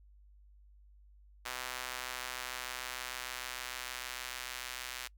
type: tone with high-pass filter sweep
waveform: sawtooth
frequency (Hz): 126.6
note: B2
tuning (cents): +43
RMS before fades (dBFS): -42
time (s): 1.45-5.08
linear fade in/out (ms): 10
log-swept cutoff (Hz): 1200 to 1900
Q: 0.76
effects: noise-tail reverb RT60 0.1 s tail -25 dB re dry + added 50 Hz sine -57 dBFS peak until 5.17 s